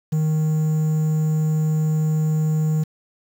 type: tone with quantisation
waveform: triangle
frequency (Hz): 155.56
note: D#3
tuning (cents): 0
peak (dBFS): -15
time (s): 0.12-2.84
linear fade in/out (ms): 10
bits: 7
effects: none

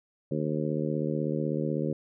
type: harmonic tone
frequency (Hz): 76.1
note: D#2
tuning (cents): -38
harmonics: 2 / 3 / 4 / 5 / 6 / 7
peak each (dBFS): -31 / -33 / -34 / -35 / -36 / -36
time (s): 0.31-1.93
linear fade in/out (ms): 5
effects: none

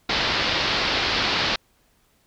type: low-pass noise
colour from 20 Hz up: white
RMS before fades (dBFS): -23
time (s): 0.09-1.56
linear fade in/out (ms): 5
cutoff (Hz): 4800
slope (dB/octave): 48
effects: pink hiss -63 dBFS RMS until 2.26 s

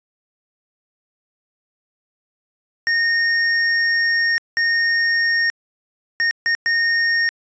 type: tone bursts at uneven times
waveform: square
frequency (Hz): 1844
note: A#6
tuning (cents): -19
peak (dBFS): -16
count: 5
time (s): 2.87-4.38 / 4.57-5.5 / 6.2-6.31 / 6.46-6.55 / 6.66-7.29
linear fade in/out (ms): 0
effects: resampled to 16000 Hz

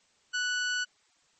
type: tone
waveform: sawtooth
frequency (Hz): 1480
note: F#6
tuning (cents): 0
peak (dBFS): -24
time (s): 0.33-0.85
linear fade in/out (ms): 20
effects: white hiss -67 dBFS RMS until 1.39 s + MP3 32 kbps

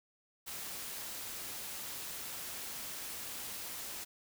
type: noise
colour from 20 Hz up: white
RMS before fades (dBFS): -43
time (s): 0.46-4.05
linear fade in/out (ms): 20
effects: none

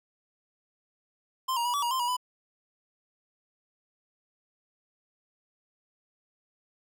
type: tone with pitch steps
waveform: square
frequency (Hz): 1043 / 944 / 971 / 1145 / 953 / 1043 / 964 / 997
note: C6 / A#5 / B5 / D6 / A#5 / C6 / B5 / B5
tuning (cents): -6 / +22 / -30 / -44 / +38 / -6 / -42 / +16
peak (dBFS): -27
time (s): 1.48-2.168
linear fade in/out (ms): 10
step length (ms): 86
effects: none

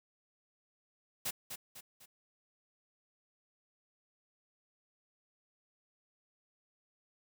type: noise with echo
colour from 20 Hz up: white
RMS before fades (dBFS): -36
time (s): 1.25-1.31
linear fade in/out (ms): 10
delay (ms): 250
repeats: 3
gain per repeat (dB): -7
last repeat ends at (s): 2.06
effects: none

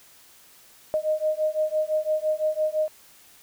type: beating tone pair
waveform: sine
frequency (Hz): 616 / 621.9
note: D#5 / D#5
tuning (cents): -17 / -1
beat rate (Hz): 5.9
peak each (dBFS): -25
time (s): 0.94-2.88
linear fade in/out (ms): 0
effects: white hiss -53 dBFS RMS until 3.42 s

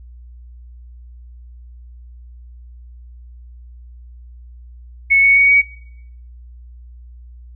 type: tone with pitch steps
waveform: sine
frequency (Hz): 2205 / 2222 / 2238 / 2255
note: C#7 / C#7 / C#7 / C#7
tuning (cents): -10 / +4 / +16 / +29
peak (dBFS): -8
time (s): 5.1-5.62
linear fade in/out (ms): 20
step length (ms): 130
effects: noise-tail reverb RT60 0.8 s tail -24 dB re dry + added 60 Hz sine -36 dBFS peak until 7.55 s

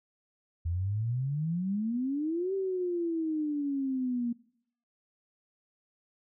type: exponential two-way sweep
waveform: sine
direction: up then down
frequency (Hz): 81.6 to 391.3 to 234.3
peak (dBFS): -28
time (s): 0.65-4.33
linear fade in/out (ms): 10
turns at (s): 2.54
effects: noise-tail reverb RT60 0.7 s tail -22 dB re dry

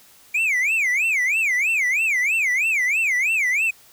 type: tone with vibrato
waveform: triangle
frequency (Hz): 2300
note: D7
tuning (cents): -37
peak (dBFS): -16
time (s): 0.34-3.71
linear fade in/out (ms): 10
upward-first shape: sine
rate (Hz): 3.1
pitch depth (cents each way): 280
effects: white hiss -51 dBFS RMS until 3.92 s

